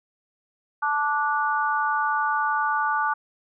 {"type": "tone cluster", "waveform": "sine", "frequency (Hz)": [875, 1172, 1465], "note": ["A5", "D6", "F#6"], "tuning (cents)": [-10, -4, -18], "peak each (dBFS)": [-25, -25, -26], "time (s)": [0.82, 3.14], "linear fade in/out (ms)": 10, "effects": []}